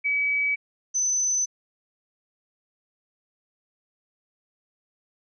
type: tone pair in turn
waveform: sine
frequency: 2281 / 6068 Hz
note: C#7 / F#8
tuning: +49 / +43 cents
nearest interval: octave + perfect fourth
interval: 1694 cents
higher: second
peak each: -21 / -21 dBFS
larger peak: neither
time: 0.04-0.56 / 0.94-1.46 s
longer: neither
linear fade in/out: 20 ms
effects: none